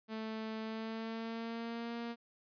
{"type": "tone with pitch glide", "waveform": "sawtooth", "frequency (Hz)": [220, 234.4], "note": ["A3", "A#3"], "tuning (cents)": [0, 10], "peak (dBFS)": -35, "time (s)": [0.08, 2.16], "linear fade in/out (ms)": 50, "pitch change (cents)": 110, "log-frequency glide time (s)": [0.61, 1.95], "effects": ["resampled to 11025 Hz"]}